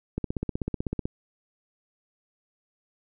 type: click train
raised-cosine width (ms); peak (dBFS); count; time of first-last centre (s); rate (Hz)
3; -15; 15; 0.18-1.055; 16
effects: none